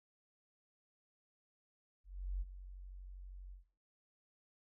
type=tone with ADSR envelope; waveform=sine; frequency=46.25 Hz; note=F#1; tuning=in tune; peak=-34 dBFS; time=2.04-3.65 s; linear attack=370 ms; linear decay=33 ms; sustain=-13 dB; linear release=130 ms; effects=noise-tail reverb RT60 0.5 s tail -22 dB re dry